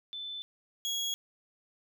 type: tone pair in turn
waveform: sine / 30% pulse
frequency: 3520 / 3322 Hz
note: A7 / G#7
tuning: 0 / 0 cents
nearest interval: minor second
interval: 100 cents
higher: first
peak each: -37 / -28 dBFS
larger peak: second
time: 0.13-0.42 / 0.85-1.14 s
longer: neither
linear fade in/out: 0 ms
effects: none